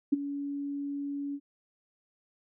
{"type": "tone with ADSR envelope", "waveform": "sine", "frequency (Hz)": 283.3, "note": "C#4", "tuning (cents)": 38, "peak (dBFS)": -18, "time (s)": [0.12, 1.4], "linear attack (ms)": 11, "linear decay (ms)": 20, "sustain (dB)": -14, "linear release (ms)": 57, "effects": []}